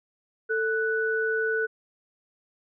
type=tone pair together; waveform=sine; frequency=443.8 / 1485 Hz; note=A4 / F#6; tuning=+15 / +6 cents; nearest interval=octave + major sixth; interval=2091 cents; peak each=-26 dBFS; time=0.49-1.67 s; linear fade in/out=20 ms; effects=none